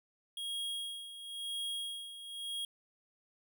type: tone with tremolo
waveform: square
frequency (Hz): 3280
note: G#7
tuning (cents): -22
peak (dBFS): -36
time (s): 0.37-2.65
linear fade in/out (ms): 2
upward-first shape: sine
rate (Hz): 0.97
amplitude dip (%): 70
effects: none